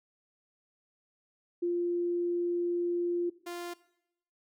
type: tone pair in turn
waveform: sine / sawtooth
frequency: 348.3 / 348.3 Hz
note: F4 / F4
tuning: -5 / -5 cents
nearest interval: unison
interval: 0 cents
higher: neither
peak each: -27 / -33 dBFS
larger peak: first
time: 1.62-3.3 / 3.46-3.74 s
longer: first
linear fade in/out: 10 ms
effects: noise-tail reverb RT60 0.8 s tail -19 dB re dry